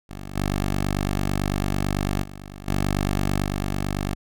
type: tone with level steps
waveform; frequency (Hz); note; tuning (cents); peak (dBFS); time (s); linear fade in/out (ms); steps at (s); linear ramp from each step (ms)
10% pulse; 49; G1; 0; -26 / -14 / -29 / -13 / -16; 0.09-4.15; 10; 0.35 / 2.22 / 2.67 / 3.43; 20
effects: none